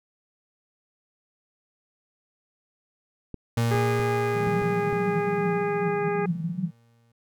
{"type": "clicks", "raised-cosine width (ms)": 3, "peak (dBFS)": -22, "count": 6, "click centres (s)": [3.343, 3.745, 3.998, 4.472, 4.621, 4.928]}
{"type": "tone with exponential decay", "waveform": "35% pulse", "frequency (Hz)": 116.54, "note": "A#2", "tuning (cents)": 0, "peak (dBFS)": -19, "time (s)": [3.57, 7.12], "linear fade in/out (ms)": 5, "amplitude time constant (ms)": 770}
{"type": "harmonic tone", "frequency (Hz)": 409.3, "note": "G#4", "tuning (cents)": -25, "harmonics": [1, 2, 3, 4, 5, 6], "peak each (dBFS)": [-25, -31, -35, -37, -39, -41], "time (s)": [3.71, 6.26], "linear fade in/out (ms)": 5}
{"type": "band-pass noise", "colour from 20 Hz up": "pink", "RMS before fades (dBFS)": -30, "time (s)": [4.33, 6.71], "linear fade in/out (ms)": 50, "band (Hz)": [160, 190], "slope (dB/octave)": 96}
{"effects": []}